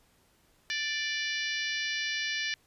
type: harmonic tone with a mistuned harmonic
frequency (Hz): 587.3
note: D5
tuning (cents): 0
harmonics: 3 / 4 / 5 / 6 / 7 / 8 / 9 / 10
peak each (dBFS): -34 / -36 / -38 / -40 / -41 / -42 / -43 / -44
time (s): 0.7-2.54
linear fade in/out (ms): 0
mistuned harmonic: 10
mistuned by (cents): -25
effects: pink hiss -66 dBFS RMS until 2.66 s + resampled to 32000 Hz